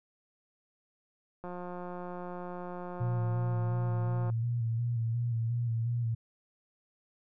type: click train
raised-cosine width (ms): 1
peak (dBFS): -28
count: 510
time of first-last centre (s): 1.44-4.3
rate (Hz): 178
type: tone with vibrato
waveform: sine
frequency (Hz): 116.7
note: A#2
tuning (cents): +2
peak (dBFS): -28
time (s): 3-6.15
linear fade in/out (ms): 10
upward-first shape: square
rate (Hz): 2.8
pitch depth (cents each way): 38
effects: none